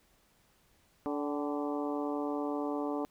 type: harmonic tone with a mistuned harmonic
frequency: 145.2 Hz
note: D3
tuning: 19 cents flat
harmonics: 2 / 3 / 4 / 5 / 6 / 7 / 8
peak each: -34 / -38 / -40 / -42 / -44 / -45 / -46 dBFS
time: 1.06-3.05 s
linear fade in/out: 0 ms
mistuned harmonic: 5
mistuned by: +71 cents
effects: pink hiss -68 dBFS RMS until 3.1 s